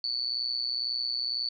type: tone with amplitude modulation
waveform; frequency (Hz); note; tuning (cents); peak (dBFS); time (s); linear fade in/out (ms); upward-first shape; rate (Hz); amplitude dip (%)
sine; 4472; C#8; +14; -24; 0.04-1.49; 2; sine; 122; 95
effects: none